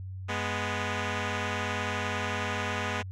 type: tone pair together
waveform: 5% pulse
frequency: 207.2 / 246.4 Hz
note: G#3 / B3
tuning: -4 / -4 cents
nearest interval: minor third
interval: 300 cents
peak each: -21 dBFS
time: 0.28-3.03 s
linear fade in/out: 20 ms
effects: added 94 Hz sine -36 dBFS peak until 3.11 s + low-pass 5000 Hz 12 dB/octave